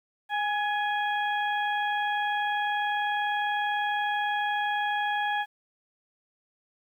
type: harmonic tone with a mistuned harmonic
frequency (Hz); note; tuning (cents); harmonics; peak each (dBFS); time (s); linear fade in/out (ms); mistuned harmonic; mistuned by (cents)
826; G#5; -10; 1 / 2 / 3 / 4; -27 / -30 / -40 / -38; 0.29-5.46; 50; 2; +35
effects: 10-bit